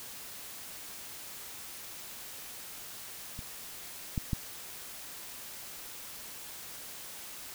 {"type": "clicks", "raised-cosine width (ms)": 5, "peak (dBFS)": [-29, -18, -17], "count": 3, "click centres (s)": [3.391, 4.178, 4.332], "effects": ["white hiss -45 dBFS RMS until 7.54 s"]}